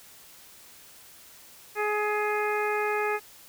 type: harmonic tone with a mistuned harmonic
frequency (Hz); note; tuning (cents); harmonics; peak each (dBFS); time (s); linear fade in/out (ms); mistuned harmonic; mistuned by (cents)
420; G#4; +19; 1 / 2 / 3 / 4 / 5 / 6; -28 / -31 / -33 / -34 / -35 / -36; 1.75-3.2; 50; 6; -23
effects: white hiss -51 dBFS RMS until 3.48 s